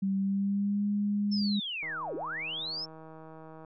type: tone with pitch glide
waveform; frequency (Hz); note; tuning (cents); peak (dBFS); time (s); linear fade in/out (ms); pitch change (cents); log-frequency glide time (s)
sine; 194.3 to 204.9; G3 to G#3; -15 to -23; -26; 0.02-1.6; 10; +92; 0.17-0.86
type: linear two-way sweep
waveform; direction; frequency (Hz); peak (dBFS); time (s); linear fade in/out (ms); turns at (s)
sine; down then up; 5400 to 282.6 to 5400; -33; 1.31-2.86; 20; 2.15
type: click train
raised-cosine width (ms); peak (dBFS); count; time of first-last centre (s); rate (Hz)
1; -35; 290; 1.83-3.648; 159
effects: none